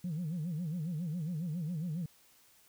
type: tone with vibrato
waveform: sine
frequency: 164.81 Hz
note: E3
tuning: in tune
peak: -32 dBFS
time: 0.04-2.06 s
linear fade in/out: 5 ms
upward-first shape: sine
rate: 7.3 Hz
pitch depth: 180 cents each way
effects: tanh soft clip ceiling -31 dBFS + white hiss -64 dBFS RMS until 2.68 s